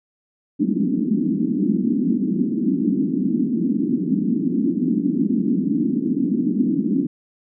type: band-pass noise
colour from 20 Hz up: pink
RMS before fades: -20 dBFS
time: 0.59-7.07 s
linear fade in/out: 10 ms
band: 190 to 310 Hz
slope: 48 dB/octave
effects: none